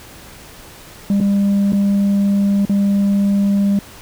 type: tone with dropouts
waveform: sine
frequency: 200 Hz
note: G3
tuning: 35 cents sharp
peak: -9 dBFS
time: 1.1-3.79 s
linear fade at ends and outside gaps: 2 ms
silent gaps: 1.202-1.21 / 1.722-1.731 / 2.652-2.695 s
effects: tanh soft clip ceiling -11 dBFS + pink hiss -39 dBFS RMS until 4.01 s